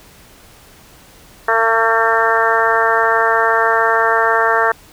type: harmonic tone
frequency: 226.1 Hz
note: A3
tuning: 47 cents sharp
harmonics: 2 / 3 / 4 / 5 / 6 / 7 / 8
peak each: -19 / -19 / -19 / -19 / -19 / -19 / -19 dBFS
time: 1.48-4.72 s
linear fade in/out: 5 ms
effects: pink hiss -44 dBFS RMS until 4.92 s